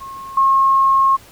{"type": "tone with level steps", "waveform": "sine", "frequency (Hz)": 1080, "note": "C#6", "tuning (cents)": -45, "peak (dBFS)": [-29, -10], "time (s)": [0, 1.17], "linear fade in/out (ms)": 20, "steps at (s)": 0.37, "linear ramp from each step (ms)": 5, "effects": ["pink hiss -44 dBFS RMS until 1.31 s"]}